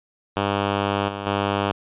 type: tone with level steps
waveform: 5% pulse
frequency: 100 Hz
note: G2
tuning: 35 cents sharp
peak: -9 / -17 / -9 dBFS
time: 0.36-1.72 s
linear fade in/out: 10 ms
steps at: 1.08 / 1.26 s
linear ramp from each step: 2 ms
effects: resampled to 8000 Hz